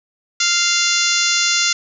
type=harmonic tone; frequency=696 Hz; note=F5; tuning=6 cents flat; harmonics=2 / 3 / 4 / 5 / 6 / 7 / 8 / 9 / 10; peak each=-23 / -23 / -23 / -23 / -23 / -23 / -23 / -23 / -23 dBFS; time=0.4-1.73 s; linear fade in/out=5 ms; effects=none